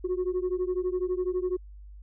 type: beating tone pair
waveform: sine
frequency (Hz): 360 / 372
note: F#4 / F#4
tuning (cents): -47 / +9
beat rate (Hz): 12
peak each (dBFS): -27 / -28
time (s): 0.04-1.57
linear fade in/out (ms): 10
effects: tanh soft clip ceiling -22 dBFS + added 50 Hz sine -43 dBFS peak until 2.02 s